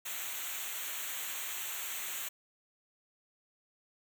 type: noise with comb filter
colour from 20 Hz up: white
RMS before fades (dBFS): -39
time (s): 0.05-2.29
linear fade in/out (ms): 10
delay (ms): 0.2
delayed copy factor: -0.9
effects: none